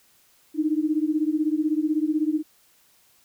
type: beating tone pair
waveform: sine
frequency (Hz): 301.6 / 317.6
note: D4 / D#4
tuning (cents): +46 / +36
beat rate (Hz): 16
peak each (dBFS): -23 / -24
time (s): 0.54-2.43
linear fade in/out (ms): 50
effects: white hiss -60 dBFS RMS until 3.24 s